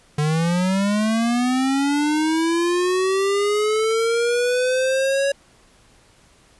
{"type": "linear sweep", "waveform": "square", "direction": "up", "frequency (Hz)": [146.83, 559], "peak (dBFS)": -18, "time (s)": [0.18, 5.32], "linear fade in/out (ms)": 5, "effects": ["pink hiss -54 dBFS RMS until 6.59 s", "resampled to 24000 Hz"]}